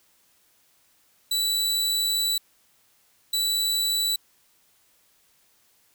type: tone pair in turn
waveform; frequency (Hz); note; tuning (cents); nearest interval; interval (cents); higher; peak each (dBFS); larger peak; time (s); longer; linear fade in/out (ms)
sawtooth; 3951 / 3951; B7 / B7; 0 / 0; unison; 0; neither; -19; neither; 1.31-2.38 / 3.33-4.16; first; 5
effects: white hiss -63 dBFS RMS until 5.94 s